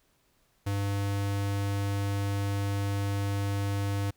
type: tone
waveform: square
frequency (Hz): 100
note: G2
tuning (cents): +35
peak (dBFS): -28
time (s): 0.66-4.11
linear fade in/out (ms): 10
effects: pink hiss -69 dBFS RMS until 4.16 s